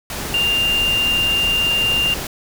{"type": "tone in noise", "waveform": "sine", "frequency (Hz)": 2794, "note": "F7", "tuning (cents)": 0, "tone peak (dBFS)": -15, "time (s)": [0.34, 2.14], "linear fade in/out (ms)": 2, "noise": "pink", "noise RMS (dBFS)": -26, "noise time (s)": [0.1, 2.27], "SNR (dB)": 8, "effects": []}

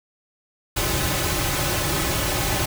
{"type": "noise with comb filter", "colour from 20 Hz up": "pink", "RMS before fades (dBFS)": -23, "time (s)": [0.76, 2.66], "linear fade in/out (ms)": 10, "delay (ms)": 4.3, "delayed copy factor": -0.75, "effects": []}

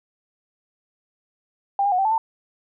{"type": "tone with pitch steps", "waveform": "sine", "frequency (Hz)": [795, 810, 729, 777, 872, 899], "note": ["G5", "G#5", "F#5", "G5", "A5", "A5"], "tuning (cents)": [24, -43, -26, -16, -16, 37], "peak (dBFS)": -17, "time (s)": [1.79, 2.18], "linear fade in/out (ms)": 2, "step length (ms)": 65, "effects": []}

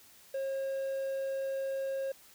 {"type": "tone", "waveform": "triangle", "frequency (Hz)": 540, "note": "C#5", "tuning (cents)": -45, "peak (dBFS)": -30, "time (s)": [0.34, 2.12], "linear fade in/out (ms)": 5, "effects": ["white hiss -58 dBFS RMS until 2.34 s"]}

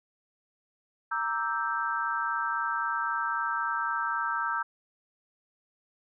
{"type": "chord", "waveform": "sine", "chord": "E half-diminished seventh", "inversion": "second", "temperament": "equal", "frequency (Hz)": [932.3, 1174.7, 1318.5, 1568], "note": ["Bb5", "D6", "E6", "G6"], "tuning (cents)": [0, 0, 0, 0], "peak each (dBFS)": [-33, -37, -31, -32], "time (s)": [1.11, 4.63], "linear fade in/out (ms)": 10, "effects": []}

